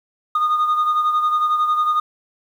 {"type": "beating tone pair", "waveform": "sine", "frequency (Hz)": [1227, 1238], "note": ["D#6", "D#6"], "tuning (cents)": [-25, -9], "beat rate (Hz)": 11, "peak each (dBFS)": [-14, -22], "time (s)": [0.35, 2], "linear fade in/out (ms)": 5, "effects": ["tanh soft clip ceiling -13 dBFS", "8-bit"]}